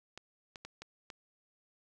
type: clicks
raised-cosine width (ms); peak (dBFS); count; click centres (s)
0.2; -28; 5; 0.176 / 0.558 / 0.65 / 0.82 / 1.102
effects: none